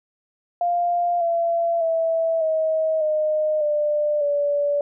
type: tone with pitch steps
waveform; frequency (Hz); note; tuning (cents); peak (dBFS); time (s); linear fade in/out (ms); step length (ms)
sine; 698.5 / 676.7 / 655.5 / 635 / 615.1 / 595.9 / 577.3; F5 / E5 / E5 / D#5 / D#5 / D5 / D5; 0 / +45 / -10 / +35 / -20 / +25 / -30; -18; 0.61-4.81; 2; 600
effects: none